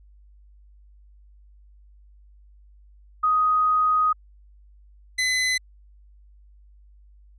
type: tone pair in turn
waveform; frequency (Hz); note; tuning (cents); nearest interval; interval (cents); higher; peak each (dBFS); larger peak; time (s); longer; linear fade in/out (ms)
sine / sawtooth; 1250 / 2025; D#6 / B6; +8 / +43; minor sixth; 835; second; -17; neither; 3.23-4.13 / 5.18-5.58; first; 10
effects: added 50 Hz sine -49 dBFS peak until 7.38 s + resampled to 22050 Hz